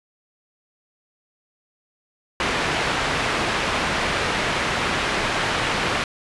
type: low-pass noise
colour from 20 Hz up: white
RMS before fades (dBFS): -23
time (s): 2.4-6.04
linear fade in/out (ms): 2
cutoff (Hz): 2300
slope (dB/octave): 12
effects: resampled to 24000 Hz